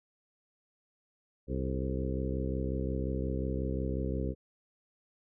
harmonic tone with a mistuned harmonic, 65.6 Hz, C2, 5 cents sharp, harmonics 1 / 2 / 3 / 4 / 5 / 6 / 7 / 8, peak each -34 / -37 / -39 / -40 / -41 / -42 / -42 / -43 dBFS, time 1.47-4.35 s, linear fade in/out 50 ms, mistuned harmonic 7, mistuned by -46 cents, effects none

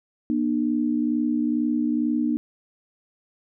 sine tone pair together, 239.4 / 301.6 Hz, A#3 / D4, +46 / +46 cents, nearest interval major third, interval 400 cents, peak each -23 dBFS, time 0.3-2.37 s, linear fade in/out 0 ms, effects none

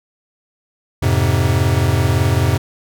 square chord, F minor, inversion none, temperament equal with one note detuned, 87.31 / 105.7 / 130.81 Hz, F2 / Ab2 / C3, 0 / +31 / 0 cents, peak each -18 dBFS, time 1.02-2.58 s, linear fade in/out 10 ms, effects none

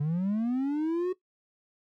triangle linear sweep, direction up, 141.4 to 373.2 Hz, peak -23 dBFS, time 0-1.13 s, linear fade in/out 10 ms, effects noise-tail reverb RT60 0.1 s tail -17 dB re dry + tanh soft clip ceiling -19 dBFS

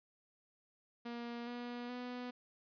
sawtooth tone with pitch steps, 237 / 242 / 247.1 Hz, A#3 / B3 / B3, +29 / -35 / +1 cents, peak -38 dBFS, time 1.05-2.31 s, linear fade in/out 10 ms, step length 420 ms, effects resampled to 11025 Hz

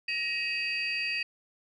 sine tone cluster, 1887 / 2540 / 2786 / 4636 Hz, A#6 / D#7 / F7 / D8, +21 / +35 / -5 / -23 cents, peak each -36 / -30 / -38 / -35 dBFS, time 0.08-1.23 s, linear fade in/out 5 ms, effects tanh soft clip ceiling -21 dBFS

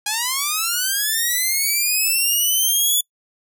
5% pulse linear sweep, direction up, 815 to 3451 Hz, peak -8 dBFS, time 0.06-3.01 s, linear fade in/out 5 ms, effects noise-tail reverb RT60 0.1 s tail -25 dB re dry

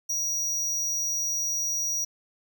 square tone, 5770 Hz, F#8, 44 cents flat, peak -26 dBFS, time 0.09-2.05 s, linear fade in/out 10 ms, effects 11-bit

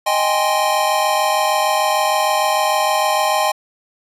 square chord, Ab major seventh, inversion second, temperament equal, 622.3 / 784 / 830.6 / 1046.5 Hz, Eb5 / G5 / Ab5 / C6, 0 / 0 / 0 / 0 cents, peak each -21 dBFS, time 0.06-3.52 s, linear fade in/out 10 ms, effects resampled to 32000 Hz

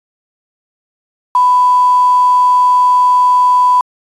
sine tone with quantisation, 995 Hz, B5, 13 cents sharp, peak -6 dBFS, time 1.35-3.81 s, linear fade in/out 2 ms, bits 5, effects resampled to 22050 Hz

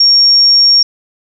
sine tone, 5540 Hz, F8, 15 cents flat, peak -4 dBFS, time 0-0.83 s, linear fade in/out 5 ms, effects none

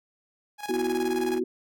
sawtooth tone with tremolo, 830.6 Hz, G#5, in tune, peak -27 dBFS, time 0.58-1.4 s, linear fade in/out 50 ms, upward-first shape square, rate 19 Hz, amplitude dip 65%
sine chord, B suspended fourth, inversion none, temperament just, 246.9 / 329.3 / 370.4 Hz, B3 / E4 / F#4, 0 / -2 / +2 cents, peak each -31 / -31 / -26 dBFS, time 0.69-1.44 s, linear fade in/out 5 ms
click train, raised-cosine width 0.5 ms, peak -28 dBFS, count 45, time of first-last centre 0.74-1.38 s, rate 68.8 Hz
effects none

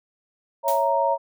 sine chord, A# diminished, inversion first, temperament equal, 554.4 / 659.3 / 932.3 Hz, C#5 / E5 / A#5, 0 / 0 / 0 cents, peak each -23 / -25 / -21 dBFS, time 0.63-1.18 s, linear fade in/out 50 ms
blue noise with exponential decay, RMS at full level -28 dBFS, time 0.68-0.92 s, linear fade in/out 0 ms, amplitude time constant 52 ms
effects none

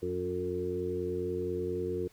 harmonic tone with a mistuned harmonic, 90.2 Hz, F#2, 44 cents flat, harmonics 1 / 2 / 3 / 4 / 5, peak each -40 / -42 / -42 / -34 / -35 dBFS, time 0.02-2.08 s, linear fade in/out 10 ms, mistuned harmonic 3, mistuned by +38 cents, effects pink hiss -62 dBFS RMS until 2.12 s

